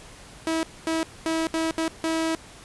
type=tone bursts at uneven times; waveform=sawtooth; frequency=323.9 Hz; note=E4; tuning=30 cents flat; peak=-19 dBFS; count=6; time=0.47-0.63 / 0.87-1.03 / 1.26-1.47 / 1.54-1.71 / 1.78-1.88 / 2.04-2.35 s; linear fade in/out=0 ms; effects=pink hiss -46 dBFS RMS until 2.64 s + resampled to 24000 Hz